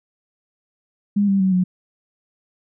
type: tone with pitch steps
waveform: sine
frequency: 203.4 / 196.13 / 189.12 / 182.36 Hz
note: G#3 / G3 / F#3 / F#3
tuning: -36 / +1 / +38 / -25 cents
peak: -14 dBFS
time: 1.16-1.64 s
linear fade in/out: 10 ms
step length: 120 ms
effects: none